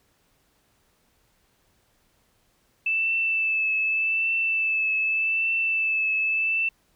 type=tone with vibrato; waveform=sine; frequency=2637 Hz; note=E7; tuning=in tune; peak=-21 dBFS; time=2.86-6.69 s; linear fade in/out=5 ms; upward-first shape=triangle; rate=0.84 Hz; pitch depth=28 cents each way; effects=pink hiss -66 dBFS RMS until 6.95 s